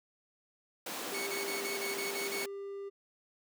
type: high-pass noise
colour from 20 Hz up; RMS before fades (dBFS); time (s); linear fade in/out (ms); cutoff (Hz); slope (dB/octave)
pink; -40; 0.86-2.46; 5; 250; 24
type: tone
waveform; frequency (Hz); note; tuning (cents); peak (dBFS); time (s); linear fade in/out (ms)
triangle; 397.4; G4; +24; -37; 1.11-2.9; 20
type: tone bursts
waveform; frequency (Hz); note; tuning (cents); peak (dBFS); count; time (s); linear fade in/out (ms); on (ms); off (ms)
sawtooth; 2217; C#7; 0; -34; 8; 1.14-2.446; 5; 130; 38
effects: none